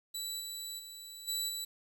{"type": "tone with level steps", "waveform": "20% pulse", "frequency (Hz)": 3951, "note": "B7", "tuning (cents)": 0, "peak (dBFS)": [-31, -34, -40, -27, -31], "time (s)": [0.14, 1.65], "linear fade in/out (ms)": 10, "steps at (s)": [0.39, 0.78, 1.27, 1.48], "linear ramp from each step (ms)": 20, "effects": ["10-bit"]}